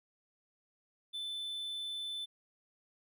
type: tone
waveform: triangle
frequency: 3520 Hz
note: A7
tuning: in tune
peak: -36 dBFS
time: 1.13-2.26 s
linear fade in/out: 20 ms
effects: none